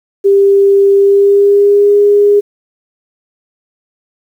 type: tone with pitch glide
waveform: sine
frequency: 396.6 to 409.2 Hz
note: G4 to G#4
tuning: +20 to -26 cents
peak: -4 dBFS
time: 0.24-2.41 s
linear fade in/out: 20 ms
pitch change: +54 cents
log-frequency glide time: 0.96-1.98 s
effects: 7-bit